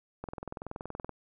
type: click train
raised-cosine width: 1 ms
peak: -24 dBFS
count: 19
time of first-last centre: 0.24-1.093 s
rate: 21.1 Hz
effects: none